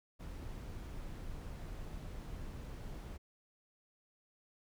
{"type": "noise", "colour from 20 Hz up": "brown", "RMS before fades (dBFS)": -45, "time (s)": [0.19, 3.18], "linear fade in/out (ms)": 20, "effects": []}